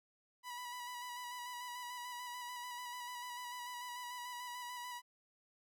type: tone with vibrato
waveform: sawtooth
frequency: 980 Hz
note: B5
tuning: 14 cents flat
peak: -40 dBFS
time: 0.43-5.02 s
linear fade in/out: 50 ms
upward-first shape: square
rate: 6.8 Hz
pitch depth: 22 cents each way
effects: none